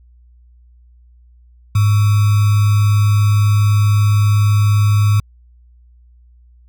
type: tone with sample-and-hold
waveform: sine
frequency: 103.83 Hz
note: G#2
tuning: in tune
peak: -9 dBFS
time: 1.75-5.2 s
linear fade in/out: 5 ms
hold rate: 1225 Hz
effects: added 60 Hz sine -44 dBFS peak until 6.68 s